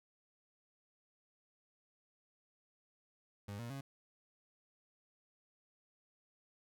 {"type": "tone with pitch steps", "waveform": "30% pulse", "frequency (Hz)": [101.6, 118.06, 137.2], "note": ["G#2", "A#2", "C#3"], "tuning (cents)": [-38, 22, -17], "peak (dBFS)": -40, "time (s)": [3.48, 3.81], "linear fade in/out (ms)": 5, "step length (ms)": 110, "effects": []}